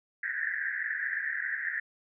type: band-pass noise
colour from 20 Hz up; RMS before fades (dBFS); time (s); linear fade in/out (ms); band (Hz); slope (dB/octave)
white; -33; 0.23-1.8; 5; 1600 to 1900; 96
effects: none